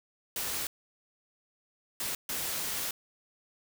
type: noise bursts at uneven times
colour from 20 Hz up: white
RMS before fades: -34 dBFS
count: 3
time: 0.36-0.67 / 2-2.15 / 2.29-2.91 s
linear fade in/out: 2 ms
effects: none